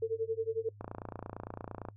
sine tone with tremolo, 448.1 Hz, A4, 32 cents sharp, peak -27 dBFS, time 0.02-0.69 s, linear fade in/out 5 ms, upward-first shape sine, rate 11 Hz, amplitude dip 95%
click train, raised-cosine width 1 ms, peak -26 dBFS, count 32, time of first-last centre 0.81-1.886 s, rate 28.8 Hz
effects noise-tail reverb RT60 0.1 s tail -23 dB re dry + added 103 Hz sine -51 dBFS peak until 1.96 s

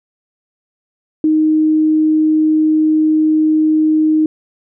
sine tone, 311.1 Hz, D#4, in tune, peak -9 dBFS, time 1.24-4.26 s, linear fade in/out 2 ms, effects none

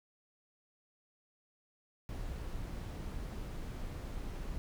brown noise, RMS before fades -41 dBFS, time 2.09-4.58 s, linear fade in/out 0 ms, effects none

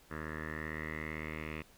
10% pulse tone with low-pass filter sweep, 77.78 Hz, D#2, in tune, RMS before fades -41 dBFS, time 0.1-1.63 s, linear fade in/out 20 ms, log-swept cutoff 1600 to 2400 Hz, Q 8, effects pink hiss -62 dBFS RMS until 1.77 s

